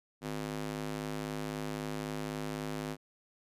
square tone with high-pass filter, 51.91 Hz, G#1, in tune, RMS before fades -38 dBFS, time 0.21-2.97 s, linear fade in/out 50 ms, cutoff 210 Hz, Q 1.2, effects resampled to 32000 Hz

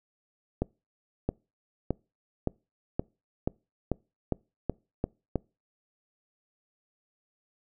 accelerating click train, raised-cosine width 2 ms, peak -13 dBFS, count 11, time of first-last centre 0.62-5.357 s, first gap 670 ms, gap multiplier 0.92, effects noise-tail reverb RT60 0.3 s tail -26 dB re dry

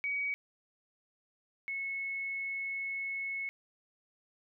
sine tone pair in turn, 2261 / 2194 Hz, C#7 / C#7, +34 / -18 cents, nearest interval minor second, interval 52 cents, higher first, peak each -31 / -34 dBFS, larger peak first, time 0.04-0.34 / 1.68-3.49 s, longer second, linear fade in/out 0 ms, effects none

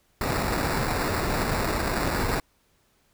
pink noise with sample-and-hold, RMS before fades -26 dBFS, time 0.21-2.4 s, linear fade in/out 2 ms, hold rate 3150 Hz, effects pink hiss -66 dBFS RMS until 3.13 s

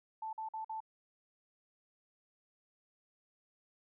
sine tone bursts, 880 Hz, A5, in tune, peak -38 dBFS, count 4, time 0.22-0.804 s, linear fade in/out 5 ms, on 110 ms, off 48 ms, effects none

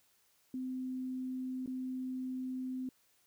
sine tone with dropouts, 257.2 Hz, C4, 30 cents flat, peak -36 dBFS, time 0.54-2.89 s, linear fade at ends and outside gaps 2 ms, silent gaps 1.661-1.675 s, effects white hiss -71 dBFS RMS until 3.26 s

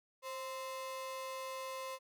45% pulse ring-modulated tone, 784 Hz, G5, in tune, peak -38 dBFS, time 0.22-1.99 s, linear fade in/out 50 ms, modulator 255 Hz, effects none

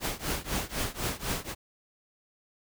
pink noise with tremolo, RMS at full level -29 dBFS, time 0-1.55 s, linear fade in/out 50 ms, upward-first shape triangle, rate 4 Hz, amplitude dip 95%, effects none

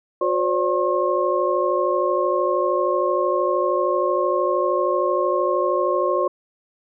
sine tone cluster, 361.4 / 524 / 577 / 1076 Hz, F#4 / C5 / D5 / C6, -41 / +2 / -31 / +48 cents, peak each -23 dBFS, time 0.21-6.28 s, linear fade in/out 5 ms, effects none

